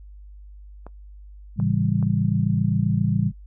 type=clicks; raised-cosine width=1 ms; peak=-25 dBFS; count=3; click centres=0.866 / 1.6 / 2.027 s
type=chord; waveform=sine; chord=A dominant seventh; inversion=none; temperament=just; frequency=110 / 137.5 / 165 / 198 Hz; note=A2 / C#3 / E3 / G3; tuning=0 / -14 / +2 / +18 cents; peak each=-24 dBFS; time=1.56-3.32 s; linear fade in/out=50 ms
effects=noise-tail reverb RT60 0.1 s tail -20 dB re dry + added 50 Hz sine -40 dBFS peak until 3.46 s